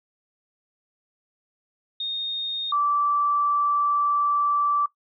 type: tone pair in turn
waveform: sine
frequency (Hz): 3694 / 1163.5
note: A#7 / D6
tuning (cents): -16 / -17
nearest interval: octave + minor sixth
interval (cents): 2001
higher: first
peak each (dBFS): -25 / -19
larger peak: second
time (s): 2-2.72 / 2.72-4.86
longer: second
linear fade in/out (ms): 5
effects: noise-tail reverb RT60 0.1 s tail -17 dB re dry